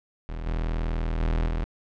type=tone with level steps; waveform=40% pulse; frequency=40.54 Hz; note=E1; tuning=28 cents flat; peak=-30 / -24 / -21 / -24 dBFS; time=0.29-1.64 s; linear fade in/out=0 ms; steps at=0.46 / 1.2 / 1.47 s; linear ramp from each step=10 ms; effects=low-pass 3000 Hz 12 dB/octave